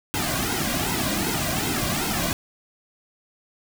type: noise with flanger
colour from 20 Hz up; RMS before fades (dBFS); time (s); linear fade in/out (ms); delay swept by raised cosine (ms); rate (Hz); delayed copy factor
pink; -25; 0.14-2.33; 0; 1.7 to 2.32; 2.6; -0.8
effects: none